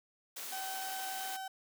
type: high-pass noise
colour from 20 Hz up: white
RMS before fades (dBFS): -43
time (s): 0.36-1.37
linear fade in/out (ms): 10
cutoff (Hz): 330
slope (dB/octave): 12
type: tone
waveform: 35% pulse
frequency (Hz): 766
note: G5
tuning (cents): -40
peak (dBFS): -38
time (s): 0.52-1.48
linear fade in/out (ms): 5
effects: none